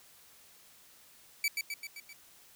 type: tone with echo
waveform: sawtooth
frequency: 2300 Hz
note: D7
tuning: 37 cents flat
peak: -24 dBFS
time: 1.44-1.48 s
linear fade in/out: 2 ms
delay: 130 ms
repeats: 5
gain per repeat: -4 dB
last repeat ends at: 2.13 s
effects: white hiss -59 dBFS RMS until 2.55 s